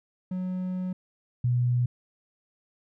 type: tone pair in turn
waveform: triangle / sine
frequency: 183.8 / 122.67 Hz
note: F#3 / B2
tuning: -11 / -11 cents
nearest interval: perfect fifth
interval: 700 cents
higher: first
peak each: -26 / -21 dBFS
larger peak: second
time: 0.31-0.93 / 1.44-1.86 s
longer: first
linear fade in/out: 5 ms
effects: none

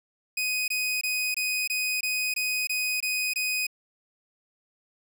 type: tone bursts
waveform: sawtooth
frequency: 2500 Hz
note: D#7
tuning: 8 cents sharp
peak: -22 dBFS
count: 10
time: 0.37-3.668 s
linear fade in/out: 5 ms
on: 310 ms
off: 22 ms
effects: 10-bit

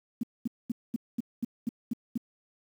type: tone bursts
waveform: sine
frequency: 234.4 Hz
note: A#3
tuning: 10 cents sharp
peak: -26 dBFS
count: 9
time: 0.21-2.177 s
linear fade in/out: 5 ms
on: 23 ms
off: 220 ms
effects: 9-bit

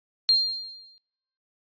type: tone with exponential decay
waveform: sine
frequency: 4198 Hz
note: C8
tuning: 5 cents sharp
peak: -14 dBFS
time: 0.29-0.98 s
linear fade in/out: 0 ms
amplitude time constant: 150 ms
effects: noise-tail reverb RT60 0.8 s tail -25 dB re dry + resampled to 11025 Hz

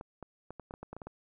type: clicks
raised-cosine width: 1 ms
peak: -29 dBFS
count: 11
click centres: 0.011 / 0.227 / 0.506 / 0.597 / 0.709 / 0.739 / 0.83 / 0.93 / 0.966 / 1.018 / 1.07 s
effects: none

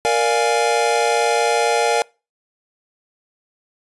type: chord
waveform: square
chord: Bb dominant seventh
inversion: none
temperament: equal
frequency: 466.2 / 587.3 / 698.5 / 830.6 Hz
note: Bb4 / D5 / F5 / Ab5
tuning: 0 / 0 / 0 / 0 cents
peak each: -20 / -24 / -22 / -21 dBFS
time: 0.05-2.02 s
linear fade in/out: 0 ms
effects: noise-tail reverb RT60 0.3 s tail -25 dB re dry + resampled to 24000 Hz

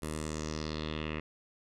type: tone with low-pass filter sweep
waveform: 10% pulse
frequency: 77.4 Hz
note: D#2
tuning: 9 cents flat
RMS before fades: -37 dBFS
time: 0.02-1.2 s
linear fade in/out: 5 ms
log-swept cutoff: 11000 to 2400 Hz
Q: 3.4
effects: none

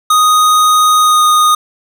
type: tone with pitch glide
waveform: square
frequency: 1244.5 to 1234.5 Hz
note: D#6 to D#6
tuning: 0 to -14 cents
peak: -7 dBFS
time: 0.1-1.55 s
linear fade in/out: 5 ms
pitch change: -14 cents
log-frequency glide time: 1.01-1.24 s
effects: none

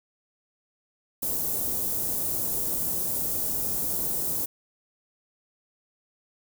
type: band-stop noise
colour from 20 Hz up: white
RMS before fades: -28 dBFS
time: 1.22-4.46 s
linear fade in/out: 10 ms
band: 500 to 11000 Hz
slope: 12 dB/octave
effects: none

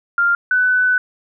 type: tone pair in turn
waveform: sine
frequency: 1396.9 / 1499 Hz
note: F6 / F#6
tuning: 0 / +22 cents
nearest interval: minor second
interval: 122 cents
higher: second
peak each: -12 dBFS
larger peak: neither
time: 0.18-0.35 / 0.51-0.98 s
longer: second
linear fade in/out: 2 ms
effects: none

